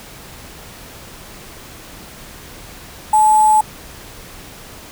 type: tone with sample-and-hold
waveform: sine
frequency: 860 Hz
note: A5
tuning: 40 cents flat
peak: -8 dBFS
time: 3.13-3.61 s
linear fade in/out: 5 ms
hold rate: 8820 Hz
effects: pink hiss -37 dBFS RMS until 4.91 s